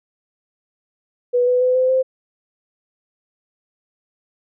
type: tone with pitch steps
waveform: sine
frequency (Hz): 490.4 / 497.8 / 505.4 / 513 / 520.8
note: B4 / B4 / B4 / C5 / C5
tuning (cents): -12 / +14 / +40 / -34 / -8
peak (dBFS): -13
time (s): 1.33-2.03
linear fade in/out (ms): 20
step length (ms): 140
effects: none